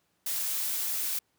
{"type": "noise", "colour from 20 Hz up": "blue", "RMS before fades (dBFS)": -31, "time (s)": [0.26, 1.19], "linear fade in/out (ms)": 5, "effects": ["pink hiss -73 dBFS RMS until 1.38 s", "high-pass 100 Hz 12 dB/octave"]}